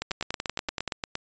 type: two click trains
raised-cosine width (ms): 0.2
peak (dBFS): -12 / -12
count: 10 / 10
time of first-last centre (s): 0.11-1.154 / 0.02-0.877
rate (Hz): 8.62 / 10.5
effects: resampled to 16000 Hz